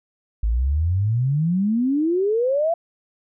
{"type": "exponential sweep", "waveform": "sine", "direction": "up", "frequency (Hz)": [51.9, 691], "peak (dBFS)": -17, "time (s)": [0.43, 2.74], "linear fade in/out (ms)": 5, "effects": []}